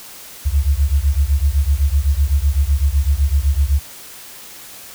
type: beating tone pair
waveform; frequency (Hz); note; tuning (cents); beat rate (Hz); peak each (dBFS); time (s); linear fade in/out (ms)
sine; 67.1 / 75; C2 / D2; +44 / +37; 7.9; -15 / -16; 0.45-3.8; 20
effects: white hiss -37 dBFS RMS until 4.94 s